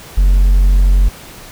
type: tone with hard clipping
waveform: triangle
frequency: 46 Hz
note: F#1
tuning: 9 cents flat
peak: -7 dBFS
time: 0.17-1.09 s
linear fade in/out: 10 ms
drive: 5 dB
effects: pink hiss -35 dBFS RMS until 1.51 s